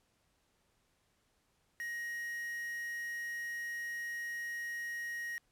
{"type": "tone with quantisation", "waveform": "triangle", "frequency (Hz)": 1880, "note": "A#6", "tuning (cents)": 14, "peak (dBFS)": -36, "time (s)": [1.8, 5.38], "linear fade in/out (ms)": 0, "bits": 8, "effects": ["pink hiss -75 dBFS RMS until 5.51 s", "low-pass 12000 Hz 12 dB/octave"]}